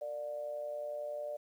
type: tone with amplitude modulation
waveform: sine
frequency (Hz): 591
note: D5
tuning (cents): +11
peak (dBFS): -34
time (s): 0.01-1.37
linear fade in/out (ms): 10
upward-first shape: sine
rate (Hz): 131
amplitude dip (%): 60
effects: 11-bit